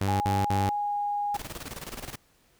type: tone bursts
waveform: sawtooth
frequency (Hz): 98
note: G2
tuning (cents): 0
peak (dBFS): -21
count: 3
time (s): 0.01-0.69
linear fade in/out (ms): 0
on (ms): 190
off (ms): 55
type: tone with pitch glide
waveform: sine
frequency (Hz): 826 to 820.8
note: G#5 to G#5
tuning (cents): -10 to -21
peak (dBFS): -26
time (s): 0.08-1.37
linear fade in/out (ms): 5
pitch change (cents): -11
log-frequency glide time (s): 0.72-0.94
type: noise with tremolo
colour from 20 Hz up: pink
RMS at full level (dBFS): -37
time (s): 1.34-2.16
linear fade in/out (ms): 5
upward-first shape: square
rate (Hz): 19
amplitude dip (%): 70
effects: pink hiss -64 dBFS RMS until 2.59 s